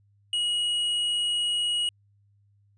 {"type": "tone with hard clipping", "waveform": "sine", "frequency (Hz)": 2901, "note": "F#7", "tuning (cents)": -35, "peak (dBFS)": -25, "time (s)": [0.33, 1.89], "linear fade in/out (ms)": 2, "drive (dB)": 6, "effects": ["added 101 Hz sine -60 dBFS peak until 2.77 s", "resampled to 22050 Hz"]}